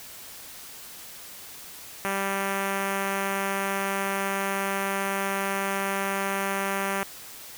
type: tone with notch filter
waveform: 5% pulse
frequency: 196 Hz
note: G3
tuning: in tune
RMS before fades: -28 dBFS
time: 2.05-7.03 s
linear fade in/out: 0 ms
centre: 4900 Hz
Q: 1.1
effects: white hiss -43 dBFS RMS until 7.57 s